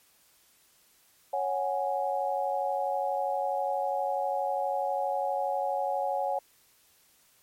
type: chord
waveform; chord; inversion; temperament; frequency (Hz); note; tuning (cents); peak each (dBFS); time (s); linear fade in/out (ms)
sine; C# suspended fourth; none; just; 554.4 / 739.2 / 831.5; C#5 / F#5 / G#5; 0 / -2 / +2; -31; 1.33-6.39; 5
effects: white hiss -63 dBFS RMS until 7.42 s + MP3 64 kbps